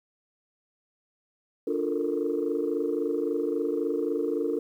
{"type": "chord", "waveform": "sine", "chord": "Bb major seventh", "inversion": "first", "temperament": "equal with one note detuned", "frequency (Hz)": [293.7, 349.2, 440, 463.7], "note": ["D4", "F4", "A4", "Bb4"], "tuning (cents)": [0, 0, 0, -9], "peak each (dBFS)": -30, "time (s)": [1.67, 4.59], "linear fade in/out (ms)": 5, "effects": ["tanh soft clip ceiling -17 dBFS", "10-bit"]}